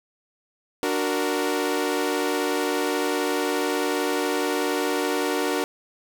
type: chord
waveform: sawtooth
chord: D augmented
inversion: none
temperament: equal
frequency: 293.7 / 370 / 466.2 Hz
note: D4 / F#4 / A#4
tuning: 0 / 0 / 0 cents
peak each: -23 dBFS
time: 0.83-5.64 s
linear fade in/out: 0 ms
effects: none